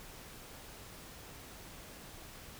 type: silence
effects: pink hiss -51 dBFS RMS until 2.59 s